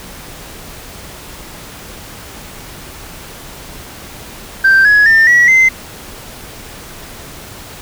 sine tone with pitch steps, 1568 / 1680.5 / 1801.2 / 1930.4 / 2069 Hz, G6 / G#6 / A6 / B6 / C7, 0 / +20 / +40 / -40 / -20 cents, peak -3 dBFS, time 4.64-5.69 s, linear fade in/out 10 ms, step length 210 ms, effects tanh soft clip ceiling -3 dBFS + pink hiss -32 dBFS RMS until 7.81 s

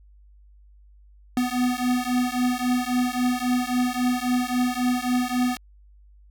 square beating tone pair, 246.9 / 250.6 Hz, B3 / B3, 0 / +25 cents, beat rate 3.7 Hz, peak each -25 dBFS, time 1.37-5.57 s, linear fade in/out 2 ms, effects added 50 Hz sine -49 dBFS peak until 6.3 s

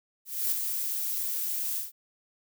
violet noise with ADSR envelope, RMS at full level -26 dBFS, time 0.25-1.92 s, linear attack 270 ms, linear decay 8 ms, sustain -5 dB, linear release 150 ms, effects none

